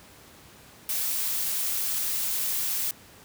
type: noise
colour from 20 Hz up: blue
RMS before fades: -28 dBFS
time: 0.89-2.91 s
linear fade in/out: 2 ms
effects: pink hiss -51 dBFS RMS until 3.24 s + high-pass 60 Hz 12 dB/octave